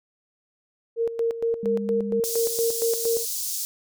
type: tone with tremolo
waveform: sine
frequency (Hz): 461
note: A#4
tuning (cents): -19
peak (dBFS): -20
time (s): 0.96-3.26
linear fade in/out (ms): 50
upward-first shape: square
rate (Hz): 4.3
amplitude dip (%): 70
type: tone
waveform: sine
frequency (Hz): 202.7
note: G#3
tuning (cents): -42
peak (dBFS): -27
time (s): 1.63-2.2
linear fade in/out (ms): 2
type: high-pass noise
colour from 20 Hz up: pink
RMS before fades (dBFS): -29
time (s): 2.24-3.65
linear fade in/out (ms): 0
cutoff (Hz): 5200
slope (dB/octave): 24
effects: none